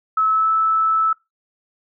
sine tone with pitch glide, 1297 to 1310.6 Hz, E6 to E6, -28 to -10 cents, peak -14 dBFS, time 0.17-1.13 s, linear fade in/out 5 ms, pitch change +18 cents, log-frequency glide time 0.3-0.5 s, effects noise-tail reverb RT60 0.2 s tail -23 dB re dry

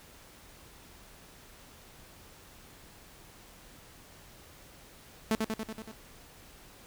sawtooth tone with echo, 220 Hz, A3, in tune, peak -21 dBFS, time 5.31-5.35 s, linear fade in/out 0 ms, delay 94 ms, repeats 6, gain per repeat -3 dB, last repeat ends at 5.914 s, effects pink hiss -54 dBFS RMS until 6.86 s

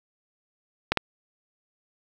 clicks, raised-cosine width 0.3 ms, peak -5 dBFS, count 2, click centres 0.92 / 0.973 s, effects 7-bit

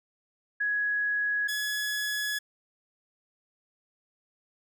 sine / sawtooth tone pair in turn, 1672 / 1692.4 Hz, G#6 / G#6, +11 / +32 cents, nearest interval unison, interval 21 cents, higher second, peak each -25 / -25 dBFS, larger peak neither, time 0.6-1.48 / 1.48-2.39 s, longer second, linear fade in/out 10 ms, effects none

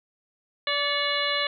harmonic tone with a mistuned harmonic, 578 Hz, D5, 28 cents flat, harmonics 1 / 2 / 3 / 4 / 5 / 6 / 7, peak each -31 / -31 / -31 / -31 / -31 / -31 / -31 dBFS, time 0.67-1.47 s, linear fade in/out 2 ms, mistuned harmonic 4, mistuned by -78 cents, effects none

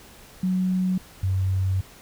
sine tone pair in turn, 185 / 94.66 Hz, F#3 / F#2, 0 / +40 cents, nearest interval octave, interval 1160 cents, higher first, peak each -20 dBFS, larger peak neither, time 0.43-0.98 / 1.23-1.81 s, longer second, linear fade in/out 5 ms, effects pink hiss -48 dBFS RMS until 2.01 s

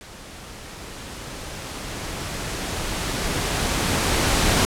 pink noise with level ramp, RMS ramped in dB -41 to -18 dBFS, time 0.01-4.65 s, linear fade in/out 0 ms, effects low-pass 10000 Hz 12 dB/octave

